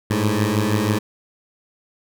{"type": "beating tone pair", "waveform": "15% pulse", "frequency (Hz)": [102.7, 108.9], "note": ["G#2", "A2"], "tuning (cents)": [-19, -17], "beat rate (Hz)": 6.2, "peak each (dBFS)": -14, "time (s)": [0.1, 0.99], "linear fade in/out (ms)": 10, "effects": []}